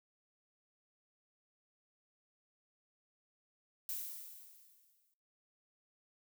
violet noise with exponential decay, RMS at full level -39 dBFS, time 3.89-5.14 s, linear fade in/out 1 ms, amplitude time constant 270 ms, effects noise-tail reverb RT60 0.4 s tail -21 dB re dry

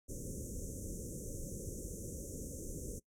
pink band-stop noise, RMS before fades -43 dBFS, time 0.08-3 s, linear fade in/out 20 ms, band 560 to 5900 Hz, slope 96 dB/octave, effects noise-tail reverb RT60 0.1 s tail -21 dB re dry + low-pass 10000 Hz 12 dB/octave

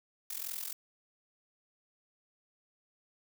blue noise with amplitude modulation, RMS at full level -36 dBFS, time 0.3-0.73 s, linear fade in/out 5 ms, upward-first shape sine, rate 42.8 Hz, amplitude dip 85%, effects none

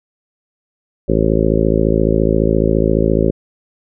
harmonic tone, 54.5 Hz, A1, 16 cents flat, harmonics 1 / 2 / 3 / 4 / 5 / 6 / 7 / 8 / 9 / 10, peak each -19 / -22 / -19 / -20 / -21 / -21 / -18 / -22 / -22 / -22 dBFS, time 1.08-3.31 s, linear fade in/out 10 ms, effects none

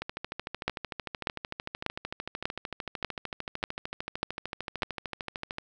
two click trains, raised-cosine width 0.3 ms, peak -18 / -11 dBFS, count 75 / 8, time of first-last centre 0.02-5.584 / 0.68-4.822 s, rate 13.3 / 1.69 Hz, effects none

